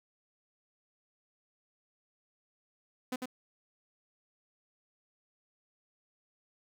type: tone with echo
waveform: sawtooth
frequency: 253.4 Hz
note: B3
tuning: 45 cents sharp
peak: -29 dBFS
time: 3.12-3.16 s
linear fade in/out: 5 ms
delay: 98 ms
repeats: 1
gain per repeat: -3 dB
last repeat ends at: 3.258 s
effects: none